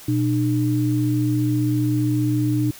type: tone pair together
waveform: sine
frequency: 122.2 / 302.5 Hz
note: B2 / D#4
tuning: -18 / -49 cents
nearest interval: octave + major third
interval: 1569 cents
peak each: -20 dBFS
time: 0.08-2.71 s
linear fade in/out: 5 ms
effects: white hiss -42 dBFS RMS until 2.79 s